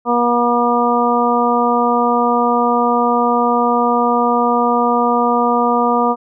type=harmonic tone; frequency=240 Hz; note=B3; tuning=49 cents flat; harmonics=1 / 2 / 3 / 4 / 5; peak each=-18 / -18 / -18 / -18 / -18 dBFS; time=0.05-6.16 s; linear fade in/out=50 ms; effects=none